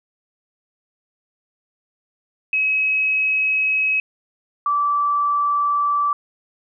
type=tone pair in turn; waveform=sine; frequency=2556 / 1161.2 Hz; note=D#7 / D6; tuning=+46 / -20 cents; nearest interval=octave + major second; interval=1366 cents; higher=first; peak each=-16 / -16 dBFS; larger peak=neither; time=2.53-4 / 4.66-6.13 s; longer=neither; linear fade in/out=2 ms; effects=none